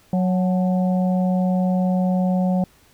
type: harmonic tone with a mistuned harmonic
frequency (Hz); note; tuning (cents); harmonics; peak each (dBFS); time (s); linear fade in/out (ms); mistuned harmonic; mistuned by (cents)
184.1; F#3; -8; 1 / 3 / 4 / 5; -17 / -27 / -29 / -40; 0.13-2.64; 2; 5; -91
effects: pink hiss -55 dBFS RMS until 2.93 s